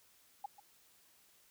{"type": "tone with echo", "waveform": "sine", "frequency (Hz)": 816, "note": "G#5", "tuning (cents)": -31, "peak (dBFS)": -37, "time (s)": [0.44, 0.46], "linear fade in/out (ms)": 5, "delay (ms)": 140, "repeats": 1, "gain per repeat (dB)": -15, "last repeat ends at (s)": 0.6, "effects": ["white hiss -67 dBFS RMS until 1.5 s"]}